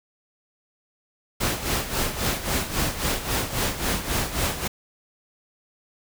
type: noise with tremolo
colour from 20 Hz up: pink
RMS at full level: -23 dBFS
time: 1.4-4.68 s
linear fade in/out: 10 ms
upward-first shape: sine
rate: 3.7 Hz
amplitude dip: 70%
effects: none